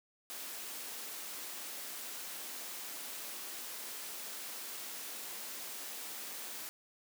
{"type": "high-pass noise", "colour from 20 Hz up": "white", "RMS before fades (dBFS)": -44, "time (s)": [0.3, 6.69], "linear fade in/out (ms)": 0, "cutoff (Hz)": 210, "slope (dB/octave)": 24, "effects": []}